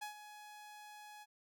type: tone with ADSR envelope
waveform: sawtooth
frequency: 840 Hz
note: G#5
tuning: 19 cents sharp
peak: -37 dBFS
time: 0.01-1.26 s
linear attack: 15 ms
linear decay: 110 ms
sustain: -11 dB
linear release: 39 ms
effects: none